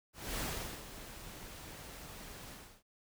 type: noise with ADSR envelope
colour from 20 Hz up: pink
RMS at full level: -37 dBFS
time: 0.13-2.83 s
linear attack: 250 ms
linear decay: 440 ms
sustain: -12 dB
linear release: 320 ms
effects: none

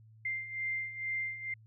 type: beating tone pair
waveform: sine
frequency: 2093 / 2095.2 Hz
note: C7 / C7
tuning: 0 / +2 cents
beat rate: 2.2 Hz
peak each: -40 / -35 dBFS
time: 0.25-1.54 s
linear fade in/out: 5 ms
effects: added 110 Hz sine -55 dBFS peak until 1.66 s

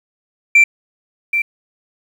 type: tone with echo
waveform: sine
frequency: 2349 Hz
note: D7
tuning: in tune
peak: -3 dBFS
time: 0.55-0.64 s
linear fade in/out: 5 ms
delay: 780 ms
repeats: 1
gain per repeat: -10 dB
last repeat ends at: 1.42 s
effects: tanh soft clip ceiling -4 dBFS + 7-bit

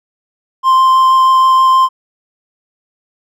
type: tone with vibrato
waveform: triangle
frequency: 1046.5 Hz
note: C6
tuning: in tune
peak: -4 dBFS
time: 0.63-1.89 s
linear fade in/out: 50 ms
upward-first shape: triangle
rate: 6.3 Hz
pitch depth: 8 cents each way
effects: none

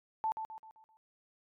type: tone with echo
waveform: sine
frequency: 880 Hz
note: A5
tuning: in tune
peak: -29 dBFS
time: 0.24-0.32 s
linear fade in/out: 0 ms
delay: 130 ms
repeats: 5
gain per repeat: -7 dB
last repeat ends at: 0.97 s
effects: MP3 96 kbps

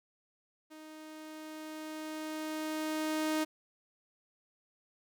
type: tone with level ramp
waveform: sawtooth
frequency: 311.1 Hz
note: D#4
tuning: in tune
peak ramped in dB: -45 to -25 dBFS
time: 0.7-3.45 s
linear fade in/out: 20 ms
effects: none

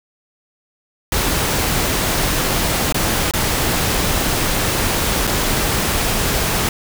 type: noise with dropouts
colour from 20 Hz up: pink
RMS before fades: -18 dBFS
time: 1.12-6.69 s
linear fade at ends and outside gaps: 2 ms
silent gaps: 2.925-2.944 / 3.311-3.336 / 5.27-5.274 s
effects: none

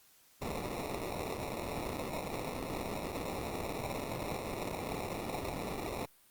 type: noise with sample-and-hold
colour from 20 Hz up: blue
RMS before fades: -38 dBFS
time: 0.41-6.06 s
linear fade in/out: 10 ms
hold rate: 1575 Hz
effects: white hiss -64 dBFS RMS until 6.3 s + Opus 48 kbps

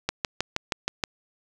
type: click train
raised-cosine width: 0.2 ms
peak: -7 dBFS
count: 7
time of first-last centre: 0.09-1.038 s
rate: 6.33 Hz
effects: none

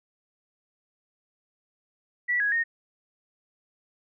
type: tone with pitch steps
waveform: sine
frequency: 1953 / 1663 / 1849 Hz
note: B6 / G#6 / A#6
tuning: -20 / +2 / -15 cents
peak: -22 dBFS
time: 2.28-2.64 s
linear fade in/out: 20 ms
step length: 120 ms
effects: none

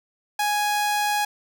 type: tone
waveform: sawtooth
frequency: 831 Hz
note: G#5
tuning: 1 cent sharp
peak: -17 dBFS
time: 0.39-1.25 s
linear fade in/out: 5 ms
effects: none

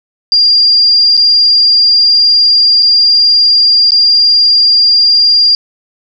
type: tone with dropouts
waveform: sine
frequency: 4793 Hz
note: D8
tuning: 34 cents sharp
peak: -4 dBFS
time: 0.32-5.55 s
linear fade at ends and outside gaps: 1 ms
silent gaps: 1.169-1.175 / 2.825-2.829 / 3.907-3.919 s
effects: none

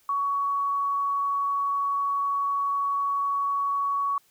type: tone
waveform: sine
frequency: 1122 Hz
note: C#6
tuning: 21 cents sharp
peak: -23 dBFS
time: 0.09-4.18 s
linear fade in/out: 2 ms
effects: white hiss -63 dBFS RMS until 4.3 s

